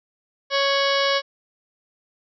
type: harmonic tone with a mistuned harmonic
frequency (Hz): 554.4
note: C#5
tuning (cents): 0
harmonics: 1 / 2 / 3 / 4 / 5 / 6 / 7 / 8 / 9 / 10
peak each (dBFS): -22 / -25 / -27 / -28 / -29 / -30 / -30 / -31 / -32 / -32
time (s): 0.5-1.22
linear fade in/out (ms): 50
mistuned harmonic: 5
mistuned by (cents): +100
effects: none